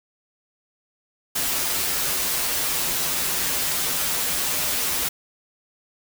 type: noise with comb filter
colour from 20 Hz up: white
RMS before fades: -24 dBFS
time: 1.35-5.09 s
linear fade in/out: 10 ms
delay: 9.4 ms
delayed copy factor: -0.8
effects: none